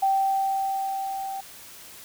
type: tone with level ramp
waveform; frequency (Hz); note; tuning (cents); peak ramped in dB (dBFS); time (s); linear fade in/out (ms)
sine; 778; G5; -13; -18 to -30; 0.02-1.41; 10
effects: white hiss -45 dBFS RMS until 2.04 s